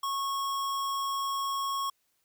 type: tone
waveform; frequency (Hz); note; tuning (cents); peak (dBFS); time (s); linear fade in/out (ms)
square; 1098; C#6; -17; -30; 0.03-1.9; 5
effects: white hiss -74 dBFS RMS until 2.24 s